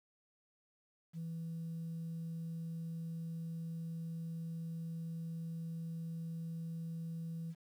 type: tone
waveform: sine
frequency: 164.81 Hz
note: E3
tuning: in tune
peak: -38 dBFS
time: 1.13-7.55 s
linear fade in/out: 50 ms
effects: tanh soft clip ceiling -37 dBFS + 11-bit